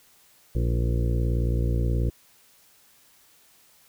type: harmonic tone with a mistuned harmonic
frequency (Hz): 58.6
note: A#1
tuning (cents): +10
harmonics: 1 / 2 / 3 / 4 / 5 / 6 / 7 / 8 / 9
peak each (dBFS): -23 / -26 / -35 / -37 / -40 / -36 / -42 / -38 / -43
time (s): 0.55-2.1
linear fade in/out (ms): 5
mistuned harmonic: 6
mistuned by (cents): -37
effects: white hiss -58 dBFS RMS until 3.88 s